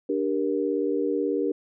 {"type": "chord", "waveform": "sine", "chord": "G minor", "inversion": "second", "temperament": "equal with one note detuned", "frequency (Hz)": [293.7, 392, 470.2], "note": ["D4", "G4", "Bb4"], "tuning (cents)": [0, 0, 15], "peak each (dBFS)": -27, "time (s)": [0.09, 1.52], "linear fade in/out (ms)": 5, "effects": []}